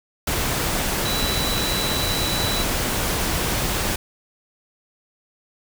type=tone in noise; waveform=sine; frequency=3951 Hz; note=B7; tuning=in tune; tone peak=-26 dBFS; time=1.05-2.63 s; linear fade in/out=5 ms; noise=pink; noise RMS=-23 dBFS; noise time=0.27-3.96 s; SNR=-6 dB; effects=none